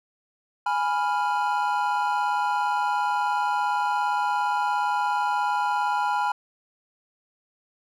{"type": "chord", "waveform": "triangle", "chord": "F diminished", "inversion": "first", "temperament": "equal", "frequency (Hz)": [830.6, 987.8, 1396.9], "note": ["Ab5", "Cb6", "F6"], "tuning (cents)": [0, 0, 0], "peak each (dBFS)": [-23, -24, -28], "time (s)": [0.66, 6.32], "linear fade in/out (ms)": 5, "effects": []}